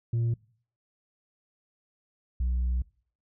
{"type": "tone pair in turn", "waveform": "sine", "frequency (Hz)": [116.54, 61.59], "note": ["A#2", "B1"], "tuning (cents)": [0, -4], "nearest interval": "major seventh", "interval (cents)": 1104, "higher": "first", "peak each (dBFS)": [-21, -22], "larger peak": "first", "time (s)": [[0.13, 0.34], [2.4, 2.82]], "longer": "second", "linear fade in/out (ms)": 5, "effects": ["noise-tail reverb RT60 0.5 s tail -24 dB re dry", "tanh soft clip ceiling -23 dBFS"]}